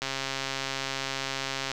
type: click train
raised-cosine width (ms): 0.2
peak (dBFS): -13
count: 230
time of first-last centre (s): 0.02-1.716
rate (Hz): 135
effects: none